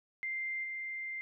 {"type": "tone with level steps", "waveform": "sine", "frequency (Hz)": 2093, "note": "C7", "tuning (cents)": 0, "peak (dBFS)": [-34, -37], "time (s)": [0.23, 1.21], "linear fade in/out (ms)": 0, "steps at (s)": 0.63, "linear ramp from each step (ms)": 20, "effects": []}